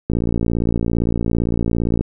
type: click train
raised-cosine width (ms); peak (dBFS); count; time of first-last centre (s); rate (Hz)
3; -6; 111; 0.1-2.01; 57.6
effects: none